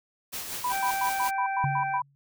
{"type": "noise with tremolo", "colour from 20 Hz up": "white", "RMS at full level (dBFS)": -34, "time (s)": [0.32, 1.31], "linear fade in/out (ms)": 20, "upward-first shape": "sine", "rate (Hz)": 5.5, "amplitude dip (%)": 40}
{"type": "tone bursts", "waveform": "sine", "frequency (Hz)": 987.8, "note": "B5", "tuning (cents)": 0, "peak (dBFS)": -25, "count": 8, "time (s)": [0.64, 2.02], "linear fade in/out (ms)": 5, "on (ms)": 85, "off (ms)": 100}
{"type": "harmonic tone", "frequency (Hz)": 780, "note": "G5", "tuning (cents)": -9, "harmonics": [1, 2, 3], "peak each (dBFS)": [-28, -34, -38], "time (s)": [0.69, 2.01], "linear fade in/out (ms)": 50}
{"type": "tone with exponential decay", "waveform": "sine", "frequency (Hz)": 140, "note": "C#3", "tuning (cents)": 18, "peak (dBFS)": -23, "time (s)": [1.64, 2.15], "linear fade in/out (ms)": 0, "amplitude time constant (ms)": 110}
{"effects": []}